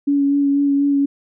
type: tone with vibrato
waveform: sine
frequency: 281.9 Hz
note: C#4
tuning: 29 cents sharp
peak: -13 dBFS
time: 0.07-1.06 s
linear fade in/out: 10 ms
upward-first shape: sine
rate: 4.1 Hz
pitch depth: 16 cents each way
effects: none